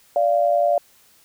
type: tone pair together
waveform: sine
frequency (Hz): 582.7 / 693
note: D5 / F5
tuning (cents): -14 / -14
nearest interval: minor third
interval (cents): 300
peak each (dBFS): -18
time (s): 0.16-0.78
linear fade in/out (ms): 2
effects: white hiss -55 dBFS RMS until 1.24 s